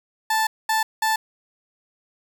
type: tone bursts at uneven times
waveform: 30% pulse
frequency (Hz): 880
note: A5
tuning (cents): 0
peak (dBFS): -16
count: 3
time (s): 0.3-0.47 / 0.69-0.83 / 1.02-1.16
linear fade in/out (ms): 5
effects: 9-bit